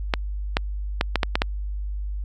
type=clicks; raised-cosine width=0.3 ms; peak=-3 dBFS; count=7; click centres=0.138 / 0.569 / 1.011 / 1.157 / 1.232 / 1.355 / 1.419 s; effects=added 50 Hz sine -26 dBFS peak until 2.24 s